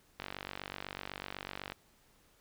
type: click train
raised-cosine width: 0.3 ms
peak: -23 dBFS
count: 74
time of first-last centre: 0.2-1.721 s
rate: 48 Hz
effects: pink hiss -67 dBFS RMS until 2.4 s